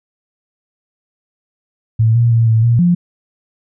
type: tone with pitch steps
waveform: sine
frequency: 112 / 118 / 115 / 111.9 / 118 / 175.3 Hz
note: A2 / A#2 / A#2 / A2 / A#2 / F3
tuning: +31 / +22 / -23 / +30 / +22 / +7 cents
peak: -8 dBFS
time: 1.99-2.95 s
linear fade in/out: 10 ms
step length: 160 ms
effects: none